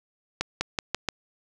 accelerating click train, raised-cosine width 0.2 ms, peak -8 dBFS, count 5, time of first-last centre 0.41-1.087 s, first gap 200 ms, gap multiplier 0.89, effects none

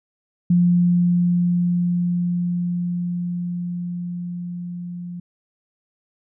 sine tone with level ramp, 175.6 Hz, F3, 10 cents sharp, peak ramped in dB -12 to -29 dBFS, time 0.5-5.2 s, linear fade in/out 5 ms, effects none

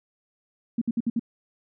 sine tone bursts, 232 Hz, A#3, 8 cents flat, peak -21 dBFS, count 5, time 0.78-1.195 s, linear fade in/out 5 ms, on 35 ms, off 60 ms, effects none

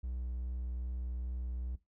triangle tone with vibrato, 61.74 Hz, B1, in tune, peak -34 dBFS, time 0.03-1.76 s, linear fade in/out 10 ms, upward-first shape triangle, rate 2.5 Hz, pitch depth 13 cents each way, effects noise-tail reverb RT60 0.2 s tail -18 dB re dry

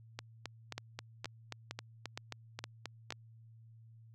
two click trains, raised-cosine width 0.2 ms, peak -22 / -23 dBFS, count 6 / 12, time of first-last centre 0.78-3.106 / 0.19-3.123 s, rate 2.15 / 3.75 Hz, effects added 113 Hz sine -55 dBFS peak until 4.14 s

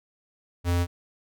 square tone, 87.31 Hz, F2, in tune, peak -22 dBFS, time 0.64-0.87 s, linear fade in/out 50 ms, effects none

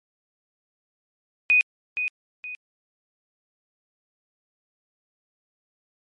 sine tone with echo, 2489 Hz, D#7, in tune, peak -14 dBFS, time 1.5-1.61 s, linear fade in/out 0 ms, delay 470 ms, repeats 2, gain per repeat -9 dB, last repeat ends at 2.55 s, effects MP3 48 kbps

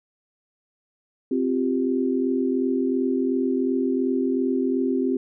sine chord, C suspended fourth, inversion none, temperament equal, 261.6 / 349.2 / 392 Hz, C4 / F4 / G4, 0 / 0 / 0 cents, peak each -22 / -27 / -26 dBFS, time 1.31-5.17 s, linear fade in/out 5 ms, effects none

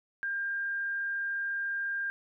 sine tone with frequency modulation, 1600 Hz, G6, 35 cents sharp, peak -30 dBFS, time 0.23-2.1 s, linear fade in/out 0 ms, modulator 34.1 Hz, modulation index 0.29, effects none

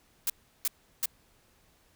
blue noise bursts, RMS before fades -28 dBFS, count 3, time 0.27-1.057 s, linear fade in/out 2 ms, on 29 ms, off 350 ms, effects pink hiss -65 dBFS RMS until 1.95 s

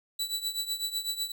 sawtooth tone with tremolo, 3951 Hz, B7, in tune, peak -24 dBFS, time 0.19-1.32 s, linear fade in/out 5 ms, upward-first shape triangle, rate 8 Hz, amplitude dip 85%, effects none

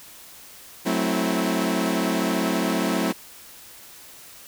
sawtooth chord, F# half-diminished seventh, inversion none, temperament equal with one note detuned, 185 / 220 / 261.6 / 324.9 Hz, F#3 / A3 / C4 / E4, 0 / 0 / 0 / -25 cents, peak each -23 dBFS, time 0.85-3.13 s, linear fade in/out 20 ms, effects white hiss -45 dBFS RMS until 4.47 s

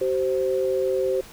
sine tone pair together, 381.4 / 523.3 Hz, G4 / C5, -47 / 0 cents, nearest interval perfect fourth, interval 547 cents, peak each -23 dBFS, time 0.01-1.21 s, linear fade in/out 5 ms, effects pink hiss -45 dBFS RMS until 1.32 s

